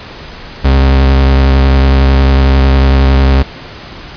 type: tone with vibrato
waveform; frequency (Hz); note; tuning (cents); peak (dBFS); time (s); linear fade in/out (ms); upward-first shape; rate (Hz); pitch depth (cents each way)
40% pulse; 67.1; C2; +44; -4; 0.64-3.43; 10; sine; 11; 23
effects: pink hiss -29 dBFS RMS until 4.16 s + resampled to 11025 Hz